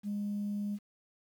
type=tone; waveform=sine; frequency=205 Hz; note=G#3; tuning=22 cents flat; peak=-31 dBFS; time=0.03-0.79 s; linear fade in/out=50 ms; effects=tanh soft clip ceiling -29 dBFS + 10-bit